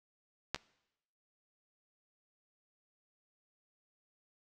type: clicks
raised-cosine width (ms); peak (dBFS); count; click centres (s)
0.2; -14 / -26; 2; 0.546 / 0.56
effects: noise-tail reverb RT60 0.9 s tail -23 dB re dry